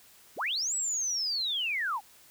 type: linear two-way sweep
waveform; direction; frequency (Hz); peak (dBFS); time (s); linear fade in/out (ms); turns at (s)
sine; up then down; 87.31 to 7902 to 735; -28; 0.36-2.01; 50; 0.75
effects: white hiss -57 dBFS RMS until 2.3 s